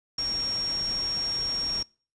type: tone in noise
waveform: sine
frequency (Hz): 5560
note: F8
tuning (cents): -9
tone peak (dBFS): -26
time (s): 0.18-1.83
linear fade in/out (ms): 5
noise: pink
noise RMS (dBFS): -40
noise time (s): 0.18-1.83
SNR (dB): +11
effects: noise-tail reverb RT60 0.4 s tail -25 dB re dry + resampled to 22050 Hz